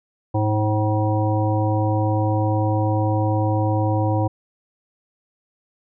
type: harmonic tone with a mistuned harmonic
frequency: 106.4 Hz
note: G#2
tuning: 42 cents sharp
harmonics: 1 / 3 / 5 / 7 / 9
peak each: -19 / -24 / -26 / -27 / -29 dBFS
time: 0.34-4.28 s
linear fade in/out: 10 ms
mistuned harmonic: 7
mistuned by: +46 cents
effects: none